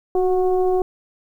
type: tone with frequency modulation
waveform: sine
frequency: 370.1 Hz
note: F#4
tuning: in tune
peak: -15 dBFS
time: 0.15-0.82 s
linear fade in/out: 2 ms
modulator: 363 Hz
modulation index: 0.78
effects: 9-bit